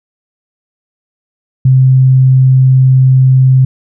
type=tone; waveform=sine; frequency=130.7 Hz; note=C3; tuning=1 cent flat; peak=-3 dBFS; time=1.65-3.65 s; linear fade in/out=5 ms; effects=none